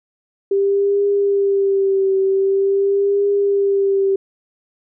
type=tone with vibrato; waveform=sine; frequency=394.1 Hz; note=G4; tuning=9 cents sharp; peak=-13 dBFS; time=0.51-4.16 s; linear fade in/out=5 ms; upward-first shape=triangle; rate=0.45 Hz; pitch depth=43 cents each way; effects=none